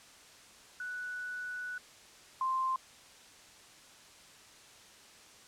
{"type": "tone pair in turn", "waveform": "sine", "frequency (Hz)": [1480, 1046.5], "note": ["F#6", "C6"], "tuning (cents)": [0, 0], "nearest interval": "tritone", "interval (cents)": 600, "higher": "first", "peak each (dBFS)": [-37, -29], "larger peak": "second", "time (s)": [[0.8, 1.78], [2.41, 2.76]], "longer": "first", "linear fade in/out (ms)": 2, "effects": ["white hiss -56 dBFS RMS until 5.47 s", "low-pass 8000 Hz 12 dB/octave"]}